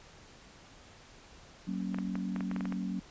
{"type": "chord", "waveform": "sine", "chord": "F# major", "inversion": "none", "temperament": "equal with one note detuned", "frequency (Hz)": [188.45, 233.1, 277.2], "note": ["F#3", "A#3", "C#4"], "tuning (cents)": [32, 0, 0], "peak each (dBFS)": [-34, -39, -40], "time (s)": [1.67, 3], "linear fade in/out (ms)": 10}
{"type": "clicks", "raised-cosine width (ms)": 0.5, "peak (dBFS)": -25, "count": 10, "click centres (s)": [1.945, 1.986, 2.155, 2.362, 2.407, 2.514, 2.563, 2.608, 2.655, 2.724]}
{"effects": ["pink hiss -55 dBFS RMS until 3.1 s", "resampled to 16000 Hz"]}